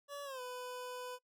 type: tone with pitch glide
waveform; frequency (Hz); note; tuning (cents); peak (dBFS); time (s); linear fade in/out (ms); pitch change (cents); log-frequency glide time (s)
25% pulse; 570 to 499.1; C#5 to B4; +48 to +18; -39; 0.08-1.19; 50; -230; 0.24-0.41
effects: noise-tail reverb RT60 0.1 s tail -23 dB re dry